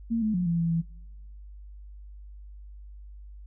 sine tone with pitch steps, 229.2 / 215.7 / 178.7 / 169.1 / 167.5 / 166.1 Hz, A#3 / A3 / F3 / E3 / E3 / E3, -29 / -34 / +40 / +44 / +28 / +13 cents, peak -23 dBFS, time 0.1-0.82 s, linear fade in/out 20 ms, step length 120 ms, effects noise-tail reverb RT60 0.9 s tail -24 dB re dry + added 50 Hz sine -42 dBFS peak until 3.46 s

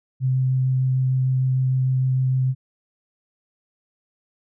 sine tone with vibrato, 130 Hz, C3, 11 cents flat, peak -17 dBFS, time 0.2-2.55 s, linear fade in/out 50 ms, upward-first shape sine, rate 6.6 Hz, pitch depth 8 cents each way, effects none

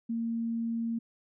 sine tone, 230 Hz, A#3, 23 cents flat, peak -29 dBFS, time 0.09-0.99 s, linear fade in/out 10 ms, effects none

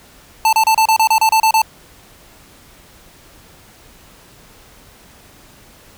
square tone bursts, 884 Hz, A5, 8 cents sharp, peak -10 dBFS, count 11, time 0.45-1.618 s, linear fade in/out 2 ms, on 78 ms, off 31 ms, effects pink hiss -45 dBFS RMS until 5.97 s

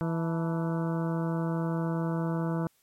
harmonic tone with a mistuned harmonic, 164.81 Hz, E3, in tune, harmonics 1 / 2 / 3 / 4 / 5 / 6 / 7 / 8 / 9, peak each -28 / -34 / -38 / -40 / -42 / -44 / -45 / -46 / -47 dBFS, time 0.01-2.67 s, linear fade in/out 0 ms, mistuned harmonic 5, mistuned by +110 cents, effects white hiss -68 dBFS RMS until 2.82 s + MP3 64 kbps

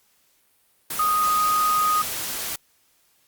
sine tone in noise, 1244.5 Hz, D#6, in tune, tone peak -18 dBFS, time 0.99-2.02 s, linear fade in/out 5 ms, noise white, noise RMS -29 dBFS, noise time 0.9-2.56 s, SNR +8 dB, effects white hiss -63 dBFS RMS until 3.27 s + Opus 48 kbps

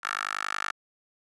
10% pulse tone with high-pass filter, 50.6 Hz, G#1, 44 cents flat, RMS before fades -32 dBFS, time 0.03-0.72 s, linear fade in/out 10 ms, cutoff 1400 Hz, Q 4.2, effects resampled to 22050 Hz

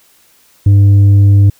sine tone with tanh clipping, 100 Hz, G2, 35 cents sharp, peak -4 dBFS, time 0.66-1.5 s, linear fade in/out 5 ms, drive 4 dB, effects white hiss -49 dBFS RMS until 1.59 s

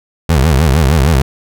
25% pulse tone with vibrato, 73.42 Hz, D2, in tune, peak -4 dBFS, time 0.29-1.22 s, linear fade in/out 5 ms, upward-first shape sine, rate 6.5 Hz, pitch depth 240 cents each way, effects none

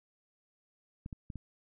clicks, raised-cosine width 5 ms, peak -29 dBFS, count 4, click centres 1.061 / 1.128 / 1.302 / 1.357 s, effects none

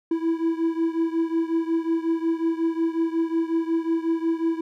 triangle beating tone pair, 327.6 / 333.1 Hz, E4 / E4, -11 / +18 cents, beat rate 5.5 Hz, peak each -21 / -24 dBFS, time 0.11-4.61 s, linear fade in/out 5 ms, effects none

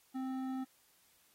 sine tone with hard clipping, 261.6 Hz, C4, in tune, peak -38 dBFS, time 0.14-0.65 s, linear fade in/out 20 ms, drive 10 dB, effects white hiss -69 dBFS RMS until 1.34 s + AAC 48 kbps

